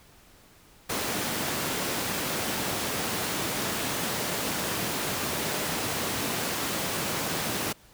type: high-pass noise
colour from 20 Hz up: pink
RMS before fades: -30 dBFS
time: 0.89-7.73 s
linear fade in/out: 10 ms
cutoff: 150 Hz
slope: 12 dB/octave
effects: pink hiss -56 dBFS RMS until 7.93 s